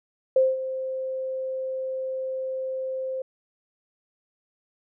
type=tone with ADSR envelope; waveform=sine; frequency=523.3 Hz; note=C5; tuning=in tune; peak=-14 dBFS; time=0.36-3.22 s; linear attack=4 ms; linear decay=200 ms; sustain=-13 dB; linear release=4 ms; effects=none